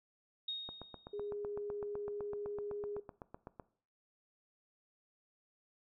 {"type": "tone with exponential decay", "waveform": "sine", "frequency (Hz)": 3729, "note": "A#7", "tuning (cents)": 0, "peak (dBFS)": -35, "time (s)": [0.48, 1.31], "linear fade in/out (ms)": 5, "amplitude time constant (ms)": 180}
{"type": "click train", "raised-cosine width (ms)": 1, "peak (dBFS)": -32, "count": 24, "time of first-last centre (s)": [0.69, 3.598], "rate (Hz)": 7.91}
{"type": "tone", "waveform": "sine", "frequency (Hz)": 411.8, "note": "G#4", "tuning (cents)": -15, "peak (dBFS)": -39, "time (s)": [1.13, 3], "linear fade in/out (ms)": 5}
{"effects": ["noise-tail reverb RT60 0.5 s tail -19 dB re dry"]}